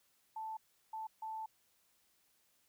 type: tone bursts at uneven times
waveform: sine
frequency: 880 Hz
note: A5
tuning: in tune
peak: -40 dBFS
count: 3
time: 0.36-0.57 / 0.93-1.07 / 1.22-1.46 s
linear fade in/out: 5 ms
effects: white hiss -74 dBFS RMS until 2.68 s